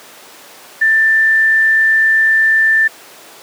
sine tone, 1776 Hz, A6, 16 cents sharp, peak -8 dBFS, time 0.81-2.88 s, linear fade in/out 10 ms, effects pink hiss -37 dBFS RMS until 3.42 s + high-pass 400 Hz 12 dB/octave

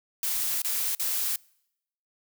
blue noise with dropouts, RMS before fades -28 dBFS, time 0.23-1.36 s, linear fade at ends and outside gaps 2 ms, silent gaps 0.619-0.646 / 0.95-0.996 s, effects noise-tail reverb RT60 0.8 s tail -26 dB re dry

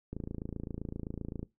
click train, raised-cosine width 3 ms, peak -25 dBFS, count 37, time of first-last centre 0.13-1.43 s, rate 27.7 Hz, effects noise-tail reverb RT60 0.2 s tail -20 dB re dry

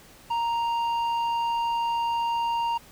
triangle tone with tanh clipping, 932.3 Hz, A#5, in tune, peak -25 dBFS, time 0.3-2.78 s, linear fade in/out 10 ms, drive 12 dB, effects pink hiss -51 dBFS RMS until 2.91 s

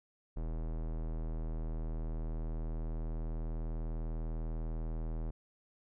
square tone with low-pass filter, 40.06 Hz, E1, 49 cents flat, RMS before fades -37 dBFS, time 0.36-5.31 s, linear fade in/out 10 ms, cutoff 720 Hz, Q 0.72, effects none

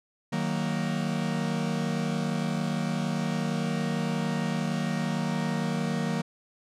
45% pulse chord, D# minor, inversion none, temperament equal with one note detuned, 155.56 / 186.5 / 233.1 Hz, D#3 / F#3 / A#3, 0 / +14 / 0 cents, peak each -31 dBFS, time 0.32-6.22 s, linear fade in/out 10 ms, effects low-pass 8000 Hz 12 dB/octave

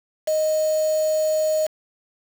sine tone with quantisation, 622.3 Hz, D#5, in tune, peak -18 dBFS, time 0.27-1.67 s, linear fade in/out 10 ms, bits 5, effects none

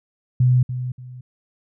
sine tone with echo, 125.8 Hz, B2, 32 cents sharp, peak -12 dBFS, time 0.4-0.63 s, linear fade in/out 5 ms, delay 290 ms, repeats 2, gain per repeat -11 dB, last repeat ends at 1.21 s, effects none

